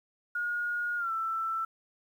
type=tone with pitch glide; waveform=sine; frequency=1435 to 1331.2 Hz; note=F6 to E6; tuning=+47 to +17 cents; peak=-29 dBFS; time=0.35-1.65 s; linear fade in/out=5 ms; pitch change=-130 cents; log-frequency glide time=0.97-1.11 s; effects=10-bit